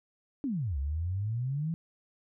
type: exponential two-way sweep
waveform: sine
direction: down then up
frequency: 299.2 to 66.3 to 169.2 Hz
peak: -29 dBFS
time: 0.44-1.74 s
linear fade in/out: 0 ms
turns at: 0.78 s
effects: none